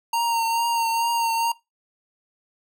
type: tone with vibrato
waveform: square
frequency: 924 Hz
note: A#5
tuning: 16 cents flat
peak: -21 dBFS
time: 0.13-1.52 s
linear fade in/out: 5 ms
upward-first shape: triangle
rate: 2.3 Hz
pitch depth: 29 cents each way
effects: noise-tail reverb RT60 0.2 s tail -20 dB re dry